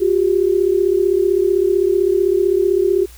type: tone pair together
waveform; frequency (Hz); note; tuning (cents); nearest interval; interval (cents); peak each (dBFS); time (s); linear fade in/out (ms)
sine; 359.7 / 395.4; F#4 / G4; -49 / +15; major second; 164; -15; 0-3.06; 20
effects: added 59 Hz sine -39 dBFS peak until 3.17 s + white hiss -45 dBFS RMS until 3.17 s